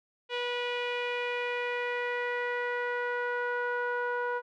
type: tone with low-pass filter sweep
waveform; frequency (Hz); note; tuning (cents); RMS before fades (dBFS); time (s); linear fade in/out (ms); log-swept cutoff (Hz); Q
sawtooth; 487; B4; -24; -32; 0.29-4.42; 50; 3000 to 1300; 3.2
effects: none